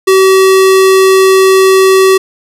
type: tone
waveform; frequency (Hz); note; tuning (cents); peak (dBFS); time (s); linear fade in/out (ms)
square; 381.2; G4; -48; -4; 0.07-2.18; 10
effects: resampled to 32000 Hz + 7-bit